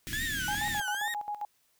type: band-stop noise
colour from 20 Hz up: pink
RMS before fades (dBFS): -38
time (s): 0.07-0.8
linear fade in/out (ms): 0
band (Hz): 330 to 1600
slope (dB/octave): 48
type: tone with vibrato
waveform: 35% pulse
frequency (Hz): 1661.2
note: G#6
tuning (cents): 0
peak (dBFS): -30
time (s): 0.13-1.14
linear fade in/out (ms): 0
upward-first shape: triangle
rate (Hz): 2.3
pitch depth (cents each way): 230
type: tone with tremolo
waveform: sine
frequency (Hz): 830.6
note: G#5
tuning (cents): 0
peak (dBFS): -31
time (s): 0.48-1.45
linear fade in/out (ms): 2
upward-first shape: square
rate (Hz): 7.5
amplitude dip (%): 75
effects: white hiss -70 dBFS RMS until 1.79 s